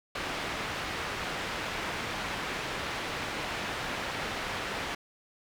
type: low-pass noise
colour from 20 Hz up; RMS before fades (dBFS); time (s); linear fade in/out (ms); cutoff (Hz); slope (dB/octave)
white; -35; 0.15-4.95; 5; 2400; 12
effects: none